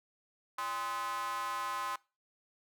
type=tone with high-pass filter; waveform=square; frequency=115.2 Hz; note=A#2; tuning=20 cents flat; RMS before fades=-37 dBFS; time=0.58-1.96 s; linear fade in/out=5 ms; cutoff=1100 Hz; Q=5.3; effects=noise-tail reverb RT60 0.3 s tail -22 dB re dry